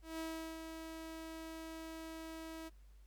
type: tone with ADSR envelope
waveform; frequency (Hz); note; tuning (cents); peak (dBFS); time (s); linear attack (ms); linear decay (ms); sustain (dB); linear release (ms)
sawtooth; 323.1; E4; -35; -36; 0.02-2.7; 170; 380; -6; 27
effects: added 50 Hz sine -57 dBFS peak until 3.06 s + pink hiss -75 dBFS RMS until 3.06 s